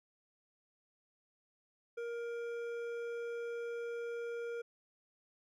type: tone with hard clipping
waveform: triangle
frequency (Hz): 469.7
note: A#4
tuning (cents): +13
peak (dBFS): -40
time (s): 1.97-4.62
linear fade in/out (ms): 10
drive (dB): 13
effects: none